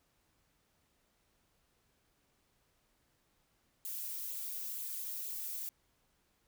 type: noise with flanger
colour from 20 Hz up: violet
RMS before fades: -41 dBFS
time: 3.85-5.69 s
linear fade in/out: 0 ms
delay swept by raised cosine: 0.27 to 5.47 ms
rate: 2.1 Hz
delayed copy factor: +0.75
effects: pink hiss -75 dBFS RMS until 6.47 s